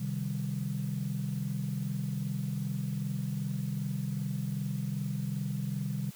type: chord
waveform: sine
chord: C minor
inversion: none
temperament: equal with one note detuned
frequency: 130.81 / 153.33 / 196 Hz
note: C3 / Eb3 / G3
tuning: 0 / -25 / 0 cents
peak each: -34 / -35 / -35 dBFS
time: 0-6.11 s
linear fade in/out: 10 ms
effects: tanh soft clip ceiling -23 dBFS + white hiss -53 dBFS RMS until 6.15 s